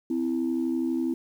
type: tone pair together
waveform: sine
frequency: 257.4 / 329.6 Hz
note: C4 / E4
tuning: -28 / 0 cents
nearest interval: major third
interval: 428 cents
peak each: -26 dBFS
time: 0.1-1.14 s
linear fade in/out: 5 ms
effects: tanh soft clip ceiling -18 dBFS + 9-bit